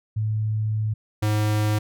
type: tone pair in turn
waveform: sine / square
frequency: 108.2 / 106.22 Hz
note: A2 / G#2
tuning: -29 / +39 cents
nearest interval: unison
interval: 32 cents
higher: first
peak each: -21 / -20 dBFS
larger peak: second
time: 0.16-0.94 / 1.22-1.79 s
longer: first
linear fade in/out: 10 ms
effects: none